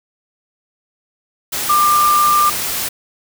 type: tone in noise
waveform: sine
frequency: 1192 Hz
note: D6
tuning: 25 cents sharp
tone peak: -10 dBFS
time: 1.69-2.5 s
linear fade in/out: 10 ms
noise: white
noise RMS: -21 dBFS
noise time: 1.52-2.89 s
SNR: +8 dB
effects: none